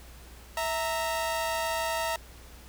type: tone pair together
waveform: sawtooth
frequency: 654.8 / 926 Hz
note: E5 / A#5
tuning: -12 / -12 cents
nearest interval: tritone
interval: 600 cents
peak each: -27 dBFS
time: 0.57-2.16 s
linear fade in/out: 2 ms
effects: added 60 Hz sine -48 dBFS peak until 2.68 s + pink hiss -52 dBFS RMS until 2.68 s